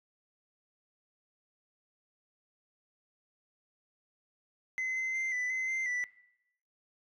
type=tone with pitch steps; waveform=sine; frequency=2047 / 2060 / 2082 / 1992 / 2051 / 2081 / 1973 Hz; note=C7 / C7 / C7 / B6 / C7 / C7 / B6; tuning=-38 / -28 / -9 / +14 / -35 / -10 / -2 cents; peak=-28 dBFS; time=4.78-6.04 s; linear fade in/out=0 ms; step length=180 ms; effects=noise-tail reverb RT60 0.8 s tail -20 dB re dry + tanh soft clip ceiling -30 dBFS